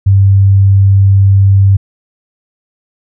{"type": "tone", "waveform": "sine", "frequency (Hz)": 98, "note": "G2", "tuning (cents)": 0, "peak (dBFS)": -3, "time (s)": [0.06, 1.77], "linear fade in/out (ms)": 10, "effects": []}